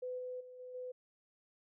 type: tone with level steps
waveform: sine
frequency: 503 Hz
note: B4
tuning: 32 cents sharp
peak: -38 / -40 / -50 / -46 / -41 dBFS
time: 0.02-0.92 s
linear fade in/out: 10 ms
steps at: 0.18 / 0.4 / 0.59 / 0.74 s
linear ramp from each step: 10 ms
effects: none